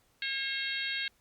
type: harmonic tone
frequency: 540 Hz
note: C#5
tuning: 45 cents flat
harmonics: 3 / 4 / 5 / 6 / 7 / 8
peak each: -37 / -38 / -39 / -40 / -40 / -41 dBFS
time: 0.22-1.08 s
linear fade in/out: 2 ms
effects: pink hiss -69 dBFS RMS until 1.2 s + Opus 48 kbps